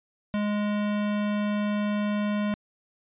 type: tone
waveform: square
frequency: 207.7 Hz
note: G#3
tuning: in tune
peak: -25 dBFS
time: 0.34-2.54 s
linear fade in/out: 0 ms
effects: resampled to 8000 Hz